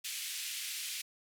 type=band-pass noise; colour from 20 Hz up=pink; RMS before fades=-40 dBFS; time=0.04-1.02 s; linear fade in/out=10 ms; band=2300 to 14000 Hz; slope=24 dB/octave; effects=none